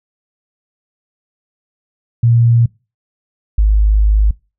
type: tone pair in turn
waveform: sine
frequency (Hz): 117.4 / 52.13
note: A#2 / G#1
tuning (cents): +13 / +7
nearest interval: octave + major second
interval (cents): 1406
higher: first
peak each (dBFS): -7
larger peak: neither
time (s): 2.23-2.66 / 3.58-4.31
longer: second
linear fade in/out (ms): 5
effects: noise-tail reverb RT60 0.3 s tail -24 dB re dry